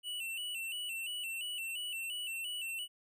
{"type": "tone with vibrato", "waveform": "square", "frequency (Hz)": 2819, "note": "F7", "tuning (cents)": 16, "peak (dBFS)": -38, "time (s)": [0.03, 2.88], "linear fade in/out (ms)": 50, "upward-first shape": "square", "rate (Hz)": 2.9, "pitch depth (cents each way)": 76, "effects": []}